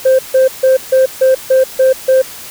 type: tone bursts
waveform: sine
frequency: 523.3 Hz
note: C5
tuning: in tune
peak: -3 dBFS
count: 8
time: 0.05-2.22 s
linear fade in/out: 10 ms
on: 140 ms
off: 150 ms
effects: tanh soft clip ceiling -4 dBFS + white hiss -30 dBFS RMS until 2.5 s